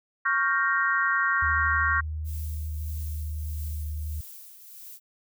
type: chord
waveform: sine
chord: G half-diminished seventh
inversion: second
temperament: equal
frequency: 1108.7 / 1396.9 / 1568 / 1864.7 Hz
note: Db6 / F6 / G6 / Bb6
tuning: 0 / 0 / 0 / 0 cents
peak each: -27 dBFS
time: 0.25-2.01 s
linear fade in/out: 10 ms
type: tone with pitch glide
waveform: sine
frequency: 77.4 to 75.94 Hz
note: D#2 to D#2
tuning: -9 to -41 cents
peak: -29 dBFS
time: 1.42-4.21 s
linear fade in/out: 5 ms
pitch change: -32 cents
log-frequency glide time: 2.23-3.86 s
type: noise with tremolo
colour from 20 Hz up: violet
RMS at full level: -43 dBFS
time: 2.24-5 s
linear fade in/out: 50 ms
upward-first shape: triangle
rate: 1.6 Hz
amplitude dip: 55%
effects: none